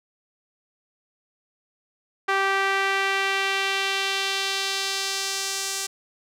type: tone with band-pass filter sweep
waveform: sawtooth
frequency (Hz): 390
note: G4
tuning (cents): -9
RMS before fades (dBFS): -25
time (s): 2.28-5.87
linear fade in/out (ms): 10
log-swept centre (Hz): 1500 to 7000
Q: 1.3
effects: none